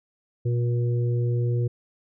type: harmonic tone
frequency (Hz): 120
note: B2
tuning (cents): -49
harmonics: 1 / 3 / 4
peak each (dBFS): -21 / -32 / -35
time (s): 0.45-1.68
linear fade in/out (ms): 10
effects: none